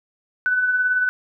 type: tone with tremolo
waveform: sine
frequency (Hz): 1498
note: F#6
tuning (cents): +21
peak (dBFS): -15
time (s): 0.46-1.09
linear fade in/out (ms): 0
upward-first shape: sine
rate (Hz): 18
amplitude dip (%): 40
effects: none